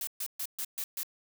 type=noise bursts; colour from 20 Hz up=blue; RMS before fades=-35 dBFS; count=6; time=0.01-1.032 s; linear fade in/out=2 ms; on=62 ms; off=130 ms; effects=none